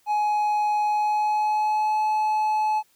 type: tone with pitch glide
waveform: triangle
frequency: 840 to 858.1 Hz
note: G#5 to A5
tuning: +19 to -44 cents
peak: -18 dBFS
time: 0.06-2.83 s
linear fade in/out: 50 ms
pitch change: +37 cents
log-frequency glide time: 0.84-2.01 s
effects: white hiss -63 dBFS RMS until 2.95 s